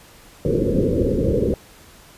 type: low-pass noise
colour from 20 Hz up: white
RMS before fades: -19 dBFS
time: 0.45-1.54 s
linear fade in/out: 2 ms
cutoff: 540 Hz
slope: 96 dB/octave
effects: pink hiss -47 dBFS RMS until 2.17 s + resampled to 32000 Hz